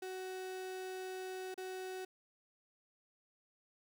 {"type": "tone with dropouts", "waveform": "35% pulse", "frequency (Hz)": 373.7, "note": "F#4", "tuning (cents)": 17, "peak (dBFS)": -40, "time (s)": [0.02, 2.05], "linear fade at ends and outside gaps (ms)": 5, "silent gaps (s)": [1.543, 1.577], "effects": []}